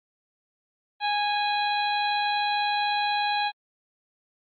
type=harmonic tone with a mistuned harmonic; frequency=827 Hz; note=G#5; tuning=8 cents flat; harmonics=1 / 2 / 3 / 4 / 5; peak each=-24 / -32 / -32 / -35 / -32 dBFS; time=1-3.52 s; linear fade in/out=50 ms; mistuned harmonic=5; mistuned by=-50 cents; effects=MP3 32 kbps